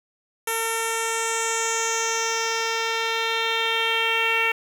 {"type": "tone with low-pass filter sweep", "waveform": "10% pulse", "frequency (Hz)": 453.5, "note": "A#4", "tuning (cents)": -48, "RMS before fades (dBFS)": -24, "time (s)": [0.47, 4.52], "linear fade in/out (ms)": 5, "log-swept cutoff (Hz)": [11000, 2600], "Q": 4.2, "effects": ["7-bit"]}